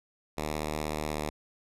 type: tone with pitch glide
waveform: 5% pulse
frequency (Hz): 76.4 to 75.65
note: D#2 to D#2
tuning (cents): -31 to -48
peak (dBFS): -20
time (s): 0.37-1.3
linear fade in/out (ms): 10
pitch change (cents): -17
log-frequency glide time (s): 1.07-1.13
effects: resampled to 32000 Hz